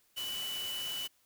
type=tone in noise; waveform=sine; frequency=2973 Hz; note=F#7; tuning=8 cents sharp; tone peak=-36 dBFS; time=0.16-1.08 s; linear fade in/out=20 ms; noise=white; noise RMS=-43 dBFS; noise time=0.16-1.08 s; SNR=+4 dB; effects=white hiss -70 dBFS RMS until 1.25 s